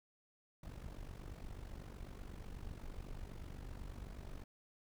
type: noise with amplitude modulation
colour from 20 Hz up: brown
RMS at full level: -45 dBFS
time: 0.63-4.44 s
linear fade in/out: 5 ms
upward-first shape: sine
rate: 48.1 Hz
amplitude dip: 75%
effects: none